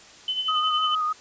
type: tone with tremolo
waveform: sine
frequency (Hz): 3034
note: F#7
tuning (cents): +43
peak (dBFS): -22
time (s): 0.28-0.95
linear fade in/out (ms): 2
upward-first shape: sine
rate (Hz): 11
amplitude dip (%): 60
type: tone with vibrato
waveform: sine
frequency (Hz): 1244.5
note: D#6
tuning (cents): 0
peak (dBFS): -22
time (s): 0.48-1.13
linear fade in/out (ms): 10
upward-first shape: square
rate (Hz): 6.6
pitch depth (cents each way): 21
effects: white hiss -48 dBFS RMS until 1.2 s + resampled to 16000 Hz